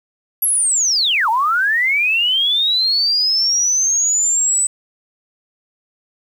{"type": "linear two-way sweep", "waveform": "sine", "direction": "down then up", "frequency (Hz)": [11610, 850, 8050], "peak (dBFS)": -13, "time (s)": [0.42, 4.67], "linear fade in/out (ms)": 5, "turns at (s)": 1.29, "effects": ["7-bit"]}